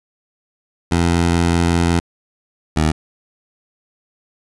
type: tone pair in turn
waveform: 15% pulse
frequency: 85.4 / 78 Hz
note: F2 / D#2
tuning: -38 / +5 cents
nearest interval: major second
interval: 157 cents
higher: first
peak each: -7 dBFS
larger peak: neither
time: 0.91-2 / 2.76-2.92 s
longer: first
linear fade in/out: 10 ms
effects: resampled to 24000 Hz